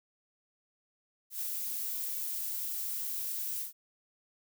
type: noise with ADSR envelope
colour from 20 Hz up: violet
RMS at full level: -34 dBFS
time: 1.3-3.73 s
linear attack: 120 ms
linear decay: 11 ms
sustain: -2 dB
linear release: 120 ms
effects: none